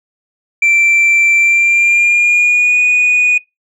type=tone with pitch glide; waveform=sine; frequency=2346 to 2468 Hz; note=D7 to D#7; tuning=-2 to -15 cents; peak=-5 dBFS; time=0.62-3.38 s; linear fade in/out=5 ms; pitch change=+87 cents; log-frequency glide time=1.37-2.81 s; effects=noise-tail reverb RT60 0.2 s tail -25 dB re dry + tanh soft clip ceiling -6 dBFS